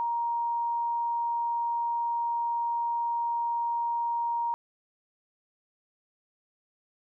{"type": "tone", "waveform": "sine", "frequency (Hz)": 939, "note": "A#5", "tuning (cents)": 12, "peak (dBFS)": -26, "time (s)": [0, 4.54], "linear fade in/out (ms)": 0, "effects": []}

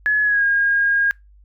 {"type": "tone with pitch glide", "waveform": "sine", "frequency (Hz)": [1699, 1626], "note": ["G#6", "G#6"], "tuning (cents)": [39, -37], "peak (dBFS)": -14, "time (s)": [0.06, 1.11], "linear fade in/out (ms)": 0, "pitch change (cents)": -76, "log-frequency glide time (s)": [0.23, 0.44], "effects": ["noise-tail reverb RT60 0.2 s tail -25 dB re dry", "added 50 Hz sine -46 dBFS peak until 1.44 s"]}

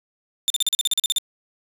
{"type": "tone bursts", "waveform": "sawtooth", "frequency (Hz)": 3589, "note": "A7", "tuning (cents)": 34, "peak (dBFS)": -14, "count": 12, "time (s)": [0.48, 1.183], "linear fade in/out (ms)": 0, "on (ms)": 21, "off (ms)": 41, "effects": ["resampled to 32000 Hz"]}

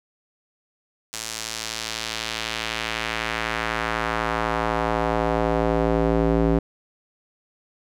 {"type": "tone with band-pass filter sweep", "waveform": "square", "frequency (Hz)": 56, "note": "A1", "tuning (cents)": 31, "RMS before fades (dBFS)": -24, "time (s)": [1.13, 6.59], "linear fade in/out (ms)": 5, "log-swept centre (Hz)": [7100, 340], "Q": 1.1, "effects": []}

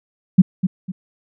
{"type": "tone with echo", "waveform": "sine", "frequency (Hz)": 184.4, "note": "F#3", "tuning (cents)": -6, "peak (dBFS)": -3, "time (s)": [0.38, 0.42], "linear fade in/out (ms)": 10, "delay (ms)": 250, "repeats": 2, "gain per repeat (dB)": -10, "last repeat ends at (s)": 0.92, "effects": []}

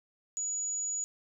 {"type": "tone", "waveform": "sine", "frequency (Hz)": 6860, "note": "A8", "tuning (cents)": -45, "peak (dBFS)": -31, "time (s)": [0.37, 1.04], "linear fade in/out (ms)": 0, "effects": []}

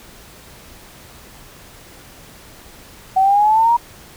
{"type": "exponential sweep", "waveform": "sine", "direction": "up", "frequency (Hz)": [752, 957], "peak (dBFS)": -10, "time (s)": [3.16, 3.77], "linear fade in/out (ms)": 10, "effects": ["pink hiss -42 dBFS RMS until 4.16 s"]}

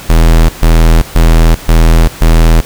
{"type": "tone bursts", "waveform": "square", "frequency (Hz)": 40.88, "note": "E1", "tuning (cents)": -14, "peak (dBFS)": -3, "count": 5, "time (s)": [0.09, 2.61], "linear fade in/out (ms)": 10, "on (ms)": 400, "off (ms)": 130, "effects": ["pink hiss -28 dBFS RMS until 2.65 s"]}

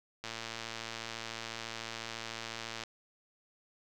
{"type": "click train", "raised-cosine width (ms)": 0.2, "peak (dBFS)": -22, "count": 297, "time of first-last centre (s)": [0.24, 2.836], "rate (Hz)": 114, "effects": []}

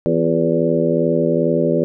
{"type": "harmonic tone with a mistuned harmonic", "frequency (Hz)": 82.41, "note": "E2", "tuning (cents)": 0, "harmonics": [2, 3, 4, 5, 6, 7], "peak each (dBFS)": [-21, -21, -21, -21, -21, -21], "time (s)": [0.06, 1.84], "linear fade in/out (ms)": 0, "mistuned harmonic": 4, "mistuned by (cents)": 56, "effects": []}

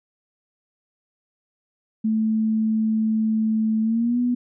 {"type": "tone with pitch glide", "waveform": "sine", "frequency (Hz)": [219.4, 244.8], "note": ["A3", "B3"], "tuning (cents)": [-5, -15], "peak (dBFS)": -18, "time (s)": [2.04, 4.35], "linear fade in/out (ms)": 10, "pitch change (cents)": 190, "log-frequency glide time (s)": [3.82, 4.19], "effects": []}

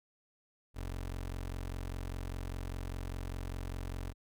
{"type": "tone", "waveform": "25% pulse", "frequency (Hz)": 45, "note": "F#1", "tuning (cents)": -47, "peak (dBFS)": -34, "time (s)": [0.74, 4.14], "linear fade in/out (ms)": 50, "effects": []}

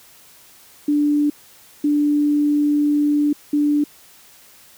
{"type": "tone bursts at uneven times", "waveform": "sine", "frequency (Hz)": 293.7, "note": "D4", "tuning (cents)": 0, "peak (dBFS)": -14, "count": 3, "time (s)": [[0.88, 1.3], [1.84, 3.33], [3.53, 3.84]], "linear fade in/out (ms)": 5, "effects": ["white hiss -48 dBFS RMS until 4.77 s"]}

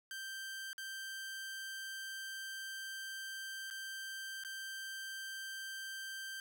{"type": "tone with dropouts", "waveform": "sawtooth", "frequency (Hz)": 1568, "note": "G6", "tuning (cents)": 0, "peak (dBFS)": -39, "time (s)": [0.11, 6.4], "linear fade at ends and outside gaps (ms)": 1, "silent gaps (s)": [[0.731, 0.78], [3.702, 3.709], [4.437, 4.448]], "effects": []}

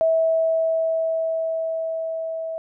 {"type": "tone with level ramp", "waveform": "sine", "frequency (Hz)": 650, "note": "E5", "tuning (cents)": -24, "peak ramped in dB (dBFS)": [-15, -26], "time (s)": [0.01, 2.58], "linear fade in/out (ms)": 0, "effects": []}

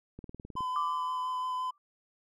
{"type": "click train", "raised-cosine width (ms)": 3, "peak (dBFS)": -31, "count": 9, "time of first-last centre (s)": [0.19, 0.607], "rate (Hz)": 19.2}
{"type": "tone with vibrato", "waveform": "triangle", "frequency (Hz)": 1014, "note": "B5", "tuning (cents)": 45, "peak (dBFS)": -29, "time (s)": [0.56, 1.71], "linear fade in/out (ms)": 10, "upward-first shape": "sine", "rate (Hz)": 5.8, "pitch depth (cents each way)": 10}
{"type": "tone with exponential decay", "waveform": "sine", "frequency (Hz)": 1174.7, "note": "D6", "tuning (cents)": 0, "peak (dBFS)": -28, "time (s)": [0.76, 1.78], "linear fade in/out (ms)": 1, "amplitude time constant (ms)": 220}
{"effects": []}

